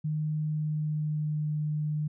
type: tone with pitch glide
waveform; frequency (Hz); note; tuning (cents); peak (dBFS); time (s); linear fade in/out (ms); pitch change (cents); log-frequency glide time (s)
sine; 153.4 to 151.38; D#3 to D#3; -24 to -47; -27; 0.04-2.08; 10; -23; 0.42-1.5
effects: none